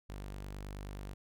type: tone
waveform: sawtooth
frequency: 49.37 Hz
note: G1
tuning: 13 cents sharp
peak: -38 dBFS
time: 0.09-1.14 s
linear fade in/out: 10 ms
effects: none